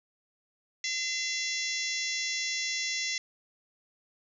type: harmonic tone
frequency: 682 Hz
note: F5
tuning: 41 cents flat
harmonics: 3 / 4 / 5 / 6 / 7 / 8 / 9 / 10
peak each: -34 / -41 / -39 / -39 / -43 / -37 / -37 / -42 dBFS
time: 0.84-3.18 s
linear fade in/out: 2 ms
effects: none